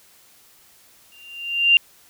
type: tone with exponential growth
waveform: sine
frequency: 2785 Hz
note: F7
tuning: 5 cents flat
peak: -8 dBFS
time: 1.12-1.77 s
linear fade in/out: 1 ms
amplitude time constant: 140 ms
effects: white hiss -53 dBFS RMS until 2.09 s